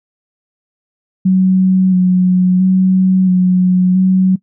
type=tone with vibrato; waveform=sine; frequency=185 Hz; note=F#3; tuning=in tune; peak=-7 dBFS; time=1.25-4.36 s; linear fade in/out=10 ms; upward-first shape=square; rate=0.74 Hz; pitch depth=20 cents each way; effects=noise-tail reverb RT60 0.1 s tail -21 dB re dry